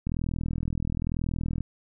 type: click train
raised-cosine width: 5 ms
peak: -17 dBFS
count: 64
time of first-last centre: 0.07-1.607 s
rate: 41 Hz
effects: none